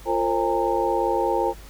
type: tone cluster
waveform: sine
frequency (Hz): 347.5 / 455.5 / 533 / 810 / 915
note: F4 / A#4 / C5 / G#5 / A#5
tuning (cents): -9 / -40 / +32 / -43 / -32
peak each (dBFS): -26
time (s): 0.05-1.54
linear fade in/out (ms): 50
effects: added 50 Hz sine -41 dBFS peak until 1.69 s + pink hiss -47 dBFS RMS until 1.69 s